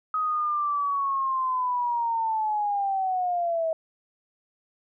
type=linear sweep; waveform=sine; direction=down; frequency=1265 to 639 Hz; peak=-23 dBFS; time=0.14-3.73 s; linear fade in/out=2 ms; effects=none